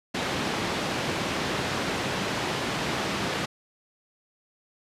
pink band-pass noise, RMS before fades -29 dBFS, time 0.14-3.46 s, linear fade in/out 10 ms, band 140 to 4500 Hz, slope 12 dB/octave, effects resampled to 32000 Hz

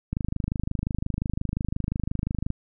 click train, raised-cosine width 5 ms, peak -14 dBFS, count 62, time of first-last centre 0.13-2.504 s, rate 25.7 Hz, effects none

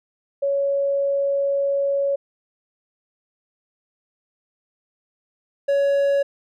sine / triangle tone pair in turn, 558 / 560.2 Hz, C#5 / C#5, +11 / +18 cents, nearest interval unison, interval 7 cents, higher second, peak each -18 / -14 dBFS, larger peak second, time 0.42-2.16 / 5.68-6.23 s, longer first, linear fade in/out 10 ms, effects none

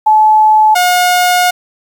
sine / sawtooth tone pair in turn, 862 / 719.4 Hz, A5 / F#5, -36 / -49 cents, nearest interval minor third, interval 313 cents, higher first, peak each -4 dBFS, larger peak neither, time 0.06-0.75 / 0.75-1.51 s, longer second, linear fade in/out 10 ms, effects 7-bit

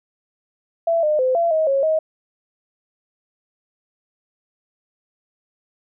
sine tone with pitch steps, 668 / 607 / 514 / 678 / 632 / 547 / 631 Hz, E5 / D#5 / C5 / E5 / D#5 / C#5 / D#5, +23 / -43 / -31 / +49 / +27 / -23 / +24 cents, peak -15 dBFS, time 0.87-1.99 s, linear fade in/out 5 ms, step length 160 ms, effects none

